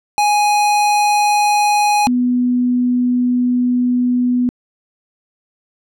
square / sine tone pair in turn, 831 / 247.1 Hz, G#5 / B3, +1 / +1 cents, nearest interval octave + major sixth, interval 2100 cents, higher first, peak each -12 dBFS, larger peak neither, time 0.18-2.07 / 2.07-4.49 s, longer second, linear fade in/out 0 ms, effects low-pass 11000 Hz 12 dB/octave

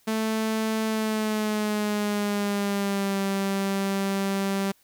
sawtooth tone with pitch glide, 220 to 196 Hz, A3 to G3, 0 to 0 cents, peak -20 dBFS, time 0.07-4.72 s, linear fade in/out 10 ms, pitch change -200 cents, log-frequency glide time 0.86-3.19 s, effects white hiss -62 dBFS RMS until 4.83 s

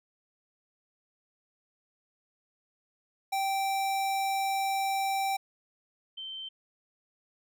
square / sine tone pair in turn, 780 / 3108 Hz, G5 / G7, -9 / -16 cents, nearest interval 2 octaves, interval 2393 cents, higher second, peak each -28 / -37 dBFS, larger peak first, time 3.32-5.37 / 6.17-6.49 s, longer first, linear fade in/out 10 ms, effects none

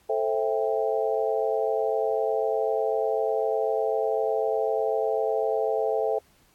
sine chord, A minor seventh, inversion none, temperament just, 440 / 528 / 660 / 792 Hz, A4 / C5 / E5 / G5, 0 / +16 / +2 / +18 cents, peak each -26 / -29 / -28 / -31 dBFS, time 0.09-6.19 s, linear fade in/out 10 ms, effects pink hiss -62 dBFS RMS until 6.54 s + AAC 64 kbps

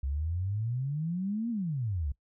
sine exponential two-way sweep, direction up then down, 65.41 to 240.5 to 65.41 Hz, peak -29 dBFS, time 0.03-2.12 s, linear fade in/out 5 ms, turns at 1.5 s, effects noise-tail reverb RT60 0.1 s tail -21 dB re dry

